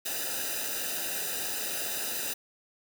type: noise with comb filter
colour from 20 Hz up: white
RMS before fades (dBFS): -33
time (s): 0.05-2.34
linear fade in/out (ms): 10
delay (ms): 0.91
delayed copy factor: -0.95
effects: none